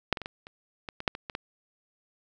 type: clicks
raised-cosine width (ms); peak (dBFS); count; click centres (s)
0.3; -6 / -18 / -21 / -19 / -28 / -20 / -21 / -7 / -21 / -20 / -16; 11; 0.127 / 0.172 / 0.217 / 0.259 / 0.469 / 0.888 / 1.004 / 1.078 / 1.151 / 1.298 / 1.351
effects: none